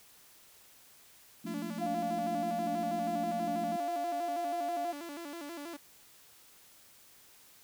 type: chord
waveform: sine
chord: Bb major seventh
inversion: second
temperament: just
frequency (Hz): 174.81 / 218.5 / 233.1 / 291.4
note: F3 / A3 / Bb3 / D4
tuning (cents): +2 / -12 / 0 / -13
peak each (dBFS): -43 / -40 / -44 / -43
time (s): 1.44-3.77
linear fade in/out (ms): 10
type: tone with vibrato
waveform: sawtooth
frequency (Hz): 312.7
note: D#4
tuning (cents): +9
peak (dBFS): -37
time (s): 1.46-5.77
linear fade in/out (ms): 10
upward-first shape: square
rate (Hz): 6.2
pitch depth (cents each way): 140
type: tone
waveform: sine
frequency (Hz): 697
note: F5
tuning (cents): -4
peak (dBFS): -32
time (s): 1.8-4.93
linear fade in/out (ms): 20
effects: white hiss -59 dBFS RMS until 7.63 s